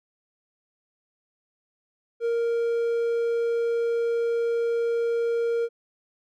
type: tone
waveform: triangle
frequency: 466.2 Hz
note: A#4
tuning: in tune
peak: -20 dBFS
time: 2.2-5.69 s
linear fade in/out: 50 ms
effects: none